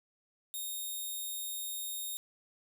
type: tone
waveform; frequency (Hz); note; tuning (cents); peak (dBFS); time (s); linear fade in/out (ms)
5% pulse; 3700; A#7; -14; -29; 0.54-2.17; 0
effects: none